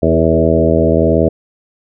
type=harmonic tone with a mistuned harmonic; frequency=81 Hz; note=E2; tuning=30 cents flat; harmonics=1 / 2 / 3 / 4 / 5 / 6 / 7 / 8; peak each=-17 / -17 / -17 / -17 / -17 / -17 / -17 / -17 dBFS; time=0.02-1.29 s; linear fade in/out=10 ms; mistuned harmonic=5; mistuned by=+18 cents; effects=none